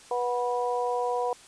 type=harmonic tone; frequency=244.7 Hz; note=B3; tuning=16 cents flat; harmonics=2 / 3 / 4; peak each=-28 / -30 / -31 dBFS; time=0.11-1.33 s; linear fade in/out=2 ms; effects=white hiss -51 dBFS RMS until 1.47 s + resampled to 22050 Hz